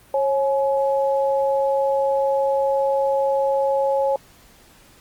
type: tone pair together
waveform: sine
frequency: 546 / 845 Hz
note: C#5 / G#5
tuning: -26 / +30 cents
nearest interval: minor sixth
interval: 756 cents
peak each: -18 / -23 dBFS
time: 0.14-4.16 s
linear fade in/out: 2 ms
effects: pink hiss -51 dBFS RMS until 5 s + Opus 32 kbps